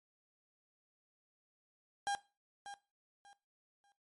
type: tone with echo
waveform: 35% pulse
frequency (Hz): 806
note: G5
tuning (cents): +48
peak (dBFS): -32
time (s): 2.07-2.15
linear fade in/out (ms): 0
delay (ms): 590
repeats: 3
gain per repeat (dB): -12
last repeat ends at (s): 3.92
effects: noise-tail reverb RT60 0.3 s tail -18 dB re dry + MP3 48 kbps

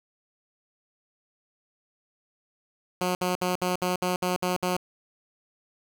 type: tone bursts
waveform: 10% pulse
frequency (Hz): 181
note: F#3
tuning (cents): -38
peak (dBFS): -16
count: 9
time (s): 3.01-4.766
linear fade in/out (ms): 2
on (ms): 140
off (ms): 62
effects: none

